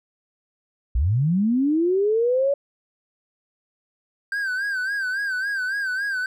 sine linear sweep, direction up, 51.91 to 571 Hz, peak -17 dBFS, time 0.95-2.54 s, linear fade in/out 5 ms
triangle tone with vibrato, 1568 Hz, G6, in tune, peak -21 dBFS, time 4.32-6.26 s, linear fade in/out 2 ms, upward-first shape sine, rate 3.6 Hz, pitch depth 94 cents each way
effects none

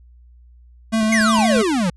square tone with vibrato, 220 Hz, A3, in tune, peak -16 dBFS, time 0.92-1.63 s, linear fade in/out 20 ms, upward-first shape square, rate 5.8 Hz, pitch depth 21 cents each way
click train, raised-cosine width 3 ms, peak -22 dBFS, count 4, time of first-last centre 1.03-1.567 s, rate 5.59 Hz
square exponential sweep, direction down, 2200 to 164.1 Hz, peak -17 dBFS, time 1.12-1.9 s, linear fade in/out 5 ms
effects added 60 Hz sine -44 dBFS peak until 1.96 s + resampled to 24000 Hz

